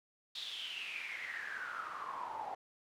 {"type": "noise with band-pass filter sweep", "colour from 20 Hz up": "pink", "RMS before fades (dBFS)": -43, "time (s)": [0.35, 2.55], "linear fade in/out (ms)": 5, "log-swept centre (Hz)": [3800, 780], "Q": 9, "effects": []}